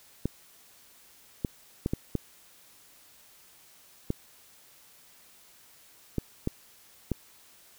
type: clicks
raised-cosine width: 3 ms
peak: -14 dBFS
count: 9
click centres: 0.256 / 1.448 / 1.861 / 1.935 / 2.153 / 4.104 / 6.183 / 6.474 / 7.117 s
effects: white hiss -57 dBFS RMS until 7.78 s